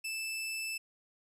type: tone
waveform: sawtooth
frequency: 2637 Hz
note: E7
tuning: in tune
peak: -32 dBFS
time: 0.04-0.78 s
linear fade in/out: 10 ms
effects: resampled to 32000 Hz